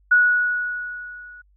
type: tone with level ramp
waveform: sine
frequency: 1464 Hz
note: F#6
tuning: 19 cents flat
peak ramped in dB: -10 to -40 dBFS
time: 0.11-1.42 s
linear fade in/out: 10 ms
effects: added 49 Hz sine -55 dBFS peak until 1.56 s